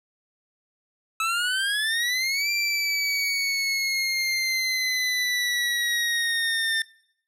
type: exponential two-way sweep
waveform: 25% pulse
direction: up then down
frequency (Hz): 1300 to 2363 to 1795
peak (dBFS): -19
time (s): 1.2-6.82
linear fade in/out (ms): 2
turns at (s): 2.5
effects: noise-tail reverb RT60 0.7 s tail -22 dB re dry + low-pass 12000 Hz 12 dB/octave